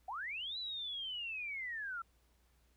sine linear two-way sweep, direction up then down, 698.5 to 4020 to 1319 Hz, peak -39 dBFS, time 0.08-2.02 s, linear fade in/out 5 ms, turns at 0.58 s, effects added 60 Hz sine -69 dBFS peak until 2.76 s + pink hiss -75 dBFS RMS until 2.76 s

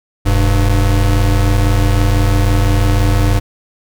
square tone pair together, 41.92 / 99.7 Hz, E1 / G2, +30 / +30 cents, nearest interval octave + minor third, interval 1500 cents, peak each -13 dBFS, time 0.25-3.4 s, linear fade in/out 20 ms, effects none

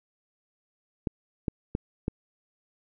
clicks, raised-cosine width 3 ms, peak -14 dBFS, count 4, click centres 1.072 / 1.482 / 1.751 / 2.081 s, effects none

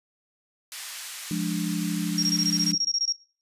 white band-pass noise, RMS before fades -38 dBFS, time 0.72-2.72 s, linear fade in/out 0 ms, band 1300 to 9700 Hz, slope 12 dB/octave
sine chord, D diminished, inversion first, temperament equal, 174.61 / 207.7 / 293.7 Hz, F3 / Ab3 / D4, 0 / 0 / 0 cents, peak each -28 / -30 / -30 dBFS, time 1.31-2.75 s, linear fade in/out 2 ms
sine tone bursts, 5588 Hz, F8, in tune, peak -22 dBFS, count 14, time 2.18-3.124 s, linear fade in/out 2 ms, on 47 ms, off 22 ms
effects noise-tail reverb RT60 0.4 s tail -19 dB re dry + resampled to 32000 Hz

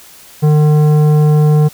sine tone with tanh clipping, 151.1 Hz, D3, 50 cents sharp, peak -8 dBFS, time 0.42-1.69 s, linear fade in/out 20 ms, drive 12 dB, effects white hiss -39 dBFS RMS until 1.73 s

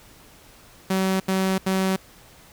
sawtooth tone bursts, 189.8 Hz, F#3, 44 cents sharp, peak -16 dBFS, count 3, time 0.9-1.962 s, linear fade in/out 5 ms, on 300 ms, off 81 ms, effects pink hiss -50 dBFS RMS until 2.52 s

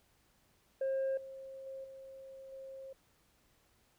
sine tone with level steps, 535 Hz, C5, 38 cents sharp, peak -29 / -45 / -42 / -48 / -45 dBFS, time 0.81-2.93 s, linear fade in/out 5 ms, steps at 1.17 / 1.66 / 1.84 / 2.52 s, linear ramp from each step 5 ms, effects tanh soft clip ceiling -30 dBFS + pink hiss -71 dBFS RMS until 3.98 s

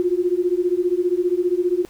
sine beating tone pair, 349.2 / 364.2 Hz, F4 / F#4, 0 / -27 cents, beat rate 15 Hz, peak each -20 dBFS, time 0-1.85 s, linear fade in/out 0 ms, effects pink hiss -51 dBFS RMS until 1.89 s

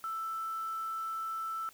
sine tone with quantisation, 1324 Hz, E6, 7 cents sharp, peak -34 dBFS, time 0.04-1.69 s, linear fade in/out 0 ms, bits 9, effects white hiss -59 dBFS RMS until 1.73 s

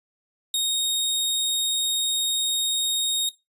sawtooth tone, 3729 Hz, A#7, in tune, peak -18 dBFS, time 0.54-3.29 s, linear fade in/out 2 ms, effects noise-tail reverb RT60 0.2 s tail -19 dB re dry + resampled to 32000 Hz

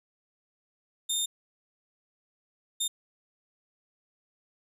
20% pulse tone bursts at uneven times, 3636 Hz, A#7, 44 cents flat, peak -21 dBFS, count 2, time 1.09-1.26 / 2.8-2.88 s, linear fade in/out 10 ms, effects none

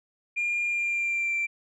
sine tone with pitch glide, 2408 to 2352 Hz, D7 to D7, +43 to +2 cents, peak -23 dBFS, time 0.36-1.47 s, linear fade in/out 20 ms, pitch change -41 cents, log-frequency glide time 0.67-1.35 s, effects tanh soft clip ceiling -22 dBFS

